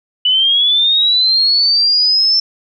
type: linear sweep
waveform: sine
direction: up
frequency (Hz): 2960 to 5350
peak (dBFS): -9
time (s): 0.25-2.4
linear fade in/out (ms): 5
effects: none